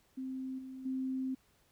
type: tone with level steps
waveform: sine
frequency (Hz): 261.6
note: C4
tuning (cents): 0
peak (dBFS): -37 / -43 / -33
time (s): 0.17-1.35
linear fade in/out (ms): 10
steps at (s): 0.58 / 0.85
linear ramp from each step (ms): 10
effects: pink hiss -70 dBFS RMS until 1.71 s